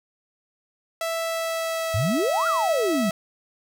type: tone with pitch glide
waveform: sawtooth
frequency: 659.3 to 651.4 Hz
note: E5 to E5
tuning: 0 to -21 cents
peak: -21 dBFS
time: 1.01-3.11 s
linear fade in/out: 2 ms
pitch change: -21 cents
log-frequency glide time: 1.18-2.01 s
type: exponential two-way sweep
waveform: sine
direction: up then down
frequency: 88.9 to 1425 to 181.2 Hz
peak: -21 dBFS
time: 1.94-3.1 s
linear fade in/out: 5 ms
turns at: 2.47 s
effects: none